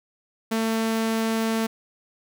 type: tone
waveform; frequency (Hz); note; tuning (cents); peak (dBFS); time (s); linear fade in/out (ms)
sawtooth; 223.9; A3; +30; -18; 0.51-1.67; 10
effects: none